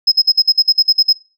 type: tone bursts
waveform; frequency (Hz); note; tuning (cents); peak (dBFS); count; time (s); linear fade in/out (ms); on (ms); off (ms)
sine; 5120; D#8; +49; -5; 11; 0.07-1.129; 10; 49; 52
effects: noise-tail reverb RT60 0.3 s tail -20 dB re dry + tanh soft clip ceiling -4 dBFS